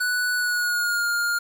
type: tone with pitch glide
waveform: square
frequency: 1480 to 1412.3 Hz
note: F#6 to F6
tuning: 0 to +19 cents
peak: -22 dBFS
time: 0-1.39 s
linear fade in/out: 10 ms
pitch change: -81 cents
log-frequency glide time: 0.35-1.07 s
effects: 8-bit